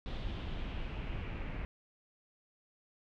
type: noise with low-pass filter sweep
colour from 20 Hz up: brown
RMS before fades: -39 dBFS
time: 0.06-1.65 s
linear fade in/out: 0 ms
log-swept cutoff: 3600 to 2300 Hz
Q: 3
effects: none